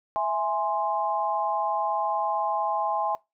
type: chord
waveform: sine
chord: E augmented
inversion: none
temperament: equal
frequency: 659.3 / 830.6 / 1046.5 Hz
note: E5 / G#5 / B#5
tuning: 0 / 0 / 0 cents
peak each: -29 / -26 / -29 dBFS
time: 0.16-3.15 s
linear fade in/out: 0 ms
effects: noise-tail reverb RT60 0.2 s tail -21 dB re dry